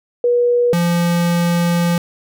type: tone pair in turn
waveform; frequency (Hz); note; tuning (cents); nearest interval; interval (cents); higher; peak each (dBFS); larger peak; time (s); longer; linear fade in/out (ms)
sine / square; 483.6 / 172.27; B4 / F3; -36 / -23; octave + tritone; 1787; first; -11 / -14; first; 0.24-0.73 / 0.73-1.98; second; 2
effects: none